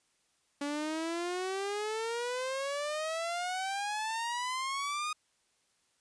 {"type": "exponential sweep", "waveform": "sawtooth", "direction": "up", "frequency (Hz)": [283.6, 1244.5], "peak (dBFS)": -29, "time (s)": [0.61, 5.13], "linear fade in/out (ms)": 5, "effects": ["white hiss -73 dBFS RMS until 6 s", "resampled to 22050 Hz"]}